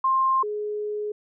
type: tone pair in turn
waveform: sine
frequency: 1057 / 419.5 Hz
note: C6 / G#4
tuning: +17 / +17 cents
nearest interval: octave + major third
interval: 1600 cents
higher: first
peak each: -18 / -26 dBFS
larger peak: first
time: 0.04-0.43 / 0.43-1.12 s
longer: second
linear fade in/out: 5 ms
effects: none